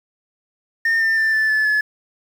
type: tone with pitch steps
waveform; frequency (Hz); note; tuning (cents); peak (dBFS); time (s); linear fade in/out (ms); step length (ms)
sine; 1821 / 1799 / 1777.4 / 1755.9 / 1734.8 / 1713.8; A#6 / A6 / A6 / A6 / A6 / A6; -41 / +38 / +17 / -4 / -25 / -46; -12; 0.85-1.81; 5; 160
effects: tanh soft clip ceiling -14 dBFS + 7-bit